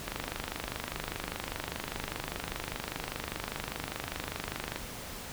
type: click train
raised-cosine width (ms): 0.3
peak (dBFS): -17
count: 118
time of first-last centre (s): 0.08-4.76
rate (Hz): 25
effects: pink hiss -42 dBFS RMS until 5.32 s